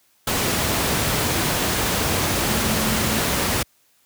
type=tone in noise; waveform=sine; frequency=218.6 Hz; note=A3; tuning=11 cents flat; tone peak=-26 dBFS; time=2.49-3.19 s; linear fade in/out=5 ms; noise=pink; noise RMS=-21 dBFS; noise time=0.27-3.63 s; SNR=-8 dB; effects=white hiss -61 dBFS RMS until 4.05 s + high-pass 60 Hz 12 dB/octave